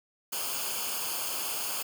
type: noise with comb filter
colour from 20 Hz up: white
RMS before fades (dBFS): -33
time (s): 0.32-1.83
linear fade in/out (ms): 10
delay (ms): 0.52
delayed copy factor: -0.7
effects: none